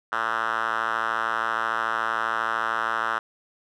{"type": "tone with band-pass filter", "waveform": "5% pulse", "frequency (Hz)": 113.1, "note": "A2", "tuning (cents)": 48, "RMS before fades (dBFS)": -26, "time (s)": [0.12, 3.19], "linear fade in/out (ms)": 5, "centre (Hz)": 1400, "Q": 3, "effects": []}